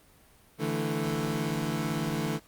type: chord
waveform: 25% pulse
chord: D suspended second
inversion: none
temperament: equal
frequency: 146.83 / 164.81 / 220 Hz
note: D3 / E3 / A3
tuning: 0 / 0 / 0 cents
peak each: -29 dBFS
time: 0.58-2.4 s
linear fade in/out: 50 ms
effects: pink hiss -59 dBFS RMS until 2.47 s + Opus 32 kbps